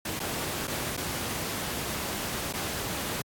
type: noise with dropouts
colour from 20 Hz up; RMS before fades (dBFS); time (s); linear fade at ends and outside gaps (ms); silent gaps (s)
pink; -32; 0.05-3.22; 5; 0.194-0.2 / 0.673-0.678 / 0.968-0.974 / 2.528-2.536
effects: high-pass 80 Hz 12 dB/octave + AAC 64 kbps